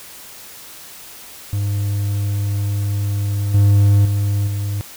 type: tone with level steps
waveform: triangle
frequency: 101.3 Hz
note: G#2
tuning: 43 cents flat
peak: -15 / -7 / -13 / -17 dBFS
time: 1.53-4.81 s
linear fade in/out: 0 ms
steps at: 3.54 / 4.05 / 4.47 s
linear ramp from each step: 5 ms
effects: white hiss -38 dBFS RMS until 4.96 s